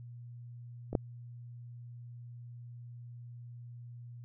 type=clicks; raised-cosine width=2 ms; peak=-24 / -14 dBFS; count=2; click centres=0.93 / 0.952 s; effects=added 120 Hz sine -45 dBFS peak until 4.24 s